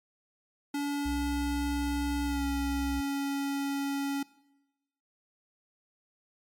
square tone with pitch glide, 285.9 to 279 Hz, D4 to C#4, -46 to +11 cents, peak -30 dBFS, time 0.74-4.23 s, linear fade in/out 5 ms, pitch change -43 cents, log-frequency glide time 2.25-2.45 s
sine tone, 64.1 Hz, C2, 35 cents flat, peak -33 dBFS, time 1.05-3.01 s, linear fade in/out 10 ms
effects noise-tail reverb RT60 1.0 s tail -22 dB re dry + MP3 96 kbps

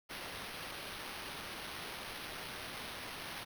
white noise with sample-and-hold, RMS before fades -45 dBFS, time 0.09-3.45 s, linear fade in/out 20 ms, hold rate 7350 Hz, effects none

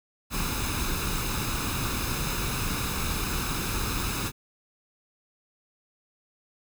pink noise with comb filter, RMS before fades -29 dBFS, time 0.3-4.32 s, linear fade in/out 50 ms, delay 0.78 ms, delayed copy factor +0.6, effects none

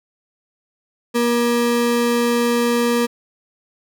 square ring-modulated tone, 357.1 Hz, F4, 39 cents sharp, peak -13 dBFS, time 1.14-3.07 s, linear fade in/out 20 ms, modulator 119 Hz, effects none

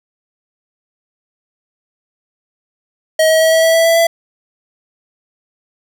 square tone with pitch steps, 634 / 638.8 / 643.6 / 648.4 / 653.3 / 658.3 / 663.2 / 668.2 Hz, D#5 / D#5 / E5 / E5 / E5 / E5 / E5 / E5, +32 / +45 / -42 / -29 / -16 / -3 / +10 / +23 cents, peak -9 dBFS, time 3.19-4.07 s, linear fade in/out 5 ms, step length 110 ms, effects none

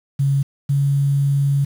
sine tone pair in turn, 138.59 / 140.2 Hz, C#3 / C#3, 0 / +20 cents, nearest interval unison, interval 20 cents, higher second, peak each -14 dBFS, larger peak neither, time 0.19-0.43 / 0.69-1.65 s, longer second, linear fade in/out 10 ms, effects 7-bit

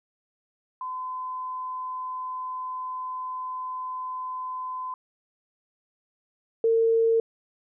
sine tone pair in turn, 1020 / 454.4 Hz, C6 / A#4, -44 / -44 cents, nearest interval octave + major second, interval 1400 cents, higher first, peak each -30 / -18 dBFS, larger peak second, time 0.81-4.94 / 6.64-7.2 s, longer first, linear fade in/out 2 ms, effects none

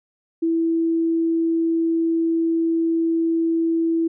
sine tone, 329.6 Hz, E4, in tune, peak -17 dBFS, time 0.42-4.08 s, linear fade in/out 10 ms, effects none

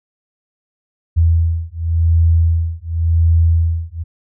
sine beating tone pair, 82.41 / 83.32 Hz, E2 / E2, 0 / +19 cents, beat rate 0.91 Hz, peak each -14 dBFS, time 1.16-4.04 s, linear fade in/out 20 ms, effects none

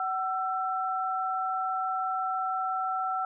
sine tone pair together, 754.1 / 1337 Hz, F#5 / E6, +33 / +24 cents, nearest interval minor seventh, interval 991 cents, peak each -30 / -30 dBFS, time 0-3.25 s, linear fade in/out 2 ms, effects none

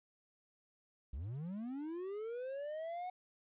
triangle linear sweep, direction up, 56.4 to 740 Hz, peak -38 dBFS, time 1.13-3.1 s, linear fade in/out 5 ms, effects resampled to 8000 Hz + 13-bit

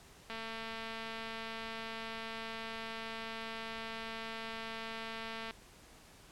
click train, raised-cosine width 0.3 ms, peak -27 dBFS, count 1173, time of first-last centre 0.3-5.509 s, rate 225 Hz, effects pink hiss -58 dBFS RMS until 6.31 s + low-pass 11000 Hz 12 dB/octave

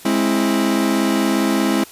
40% pulse chord, Ab augmented, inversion none, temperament equal with one note detuned, 207.7 / 264.5 / 329.6 Hz, Ab3 / C4 / E4, 0 / +19 / 0 cents, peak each -19 dBFS, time 0.05-1.84 s, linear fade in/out 5 ms, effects white hiss -41 dBFS RMS until 1.91 s + resampled to 32000 Hz

